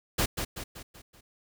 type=noise with echo; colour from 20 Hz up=pink; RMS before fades=-26 dBFS; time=0.18-0.26 s; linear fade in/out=10 ms; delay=190 ms; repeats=5; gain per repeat=-6 dB; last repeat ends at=1.21 s; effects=none